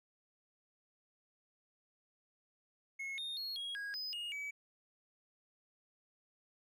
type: tone with pitch steps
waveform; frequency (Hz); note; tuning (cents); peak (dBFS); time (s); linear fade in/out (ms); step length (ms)
triangle; 2176 / 3676 / 4306 / 3296 / 1643 / 5020 / 2858 / 2283; C#7 / A#7 / C8 / G#7 / G#6 / D#8 / F7 / D7; -33 / -25 / +49 / -14 / -19 / +15 / +39 / -50; -38; 2.99-4.51; 10; 190
effects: none